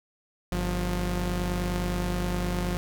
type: tone pair together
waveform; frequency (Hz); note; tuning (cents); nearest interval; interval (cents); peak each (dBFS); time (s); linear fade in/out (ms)
sawtooth; 49.59 / 177.8; G1 / F3; +21 / +31; octave + minor seventh; 2210; -25; 0.52-2.77; 0
effects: none